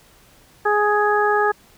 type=harmonic tone; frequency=416.8 Hz; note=G#4; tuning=6 cents sharp; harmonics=1 / 2 / 3 / 4; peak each=-19 / -20 / -22 / -22 dBFS; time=0.65-1.52 s; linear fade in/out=10 ms; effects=pink hiss -52 dBFS RMS until 1.77 s